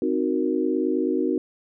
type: chord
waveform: sine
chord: C half-diminished seventh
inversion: none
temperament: equal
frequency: 261.6 / 311.1 / 370 / 466.2 Hz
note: C4 / Eb4 / Gb4 / Bb4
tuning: 0 / 0 / 0 / 0 cents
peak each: -26 / -25 / -25 / -29 dBFS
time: 0.02-1.38 s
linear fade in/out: 2 ms
effects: none